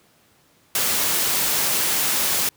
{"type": "noise", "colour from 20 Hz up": "white", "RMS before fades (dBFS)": -21, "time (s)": [0.75, 2.49], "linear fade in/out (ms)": 2, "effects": ["pink hiss -58 dBFS RMS until 2.56 s", "high-pass 100 Hz 12 dB/octave"]}